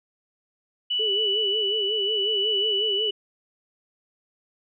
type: tone with tremolo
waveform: sine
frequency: 2960 Hz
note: F#7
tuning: in tune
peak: -21 dBFS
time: 0.9-3.11 s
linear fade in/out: 10 ms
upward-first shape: triangle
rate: 0.74 Hz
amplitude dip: 25%
type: tone with vibrato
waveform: sine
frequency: 415.3 Hz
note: G#4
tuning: in tune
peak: -27 dBFS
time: 0.99-3.11 s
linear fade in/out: 10 ms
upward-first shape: sine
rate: 5.5 Hz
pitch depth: 110 cents each way
effects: none